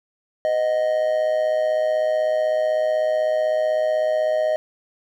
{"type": "tone with amplitude modulation", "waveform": "triangle", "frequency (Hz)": 622.3, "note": "D#5", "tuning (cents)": 0, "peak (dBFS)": -13, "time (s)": [0.45, 4.56], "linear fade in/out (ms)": 0, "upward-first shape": "sine", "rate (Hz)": 116, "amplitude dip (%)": 60, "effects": []}